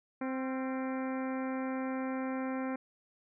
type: harmonic tone with a mistuned harmonic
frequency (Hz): 261.6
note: C4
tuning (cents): 0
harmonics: 1 / 2 / 3 / 4 / 5 / 6 / 7 / 8 / 9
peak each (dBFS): -34 / -40 / -44 / -46 / -48 / -50 / -51 / -52 / -53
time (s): 0.21-2.76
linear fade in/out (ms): 5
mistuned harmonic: 5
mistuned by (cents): +52
effects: none